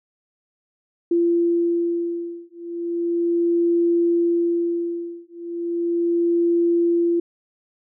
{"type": "beating tone pair", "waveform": "sine", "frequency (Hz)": [341.6, 341.96], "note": ["F4", "F4"], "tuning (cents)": [-38, -36], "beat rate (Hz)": 0.36, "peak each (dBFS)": -21, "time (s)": [1.11, 7.2], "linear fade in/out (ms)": 5, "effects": []}